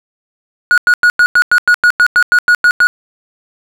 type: tone bursts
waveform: triangle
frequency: 1452 Hz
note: F#6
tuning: 33 cents flat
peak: -3 dBFS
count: 14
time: 0.71-2.87 s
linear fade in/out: 0 ms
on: 67 ms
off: 94 ms
effects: none